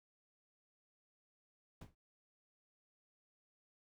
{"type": "noise with exponential decay", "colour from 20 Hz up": "brown", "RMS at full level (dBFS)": -44, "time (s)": [1.81, 1.95], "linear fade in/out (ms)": 5, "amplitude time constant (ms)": 30, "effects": []}